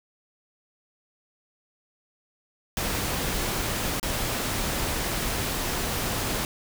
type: noise with dropouts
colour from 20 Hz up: pink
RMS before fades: -28 dBFS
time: 2.77-6.45 s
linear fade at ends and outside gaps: 1 ms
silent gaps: 3.998-4.029 s
effects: none